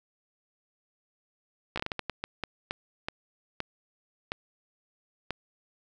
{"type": "slowing click train", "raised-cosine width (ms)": 0.3, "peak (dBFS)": -15, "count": 15, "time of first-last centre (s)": [1.76, 5.307], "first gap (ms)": 15, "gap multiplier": 1.38, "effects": []}